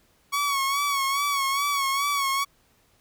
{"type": "tone with vibrato", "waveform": "sawtooth", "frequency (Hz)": 1117, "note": "C#6", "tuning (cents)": 13, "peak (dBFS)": -19, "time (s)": [0.32, 2.45], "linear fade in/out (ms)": 20, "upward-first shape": "sine", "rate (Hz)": 2.4, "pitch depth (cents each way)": 54, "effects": ["pink hiss -63 dBFS RMS until 3 s"]}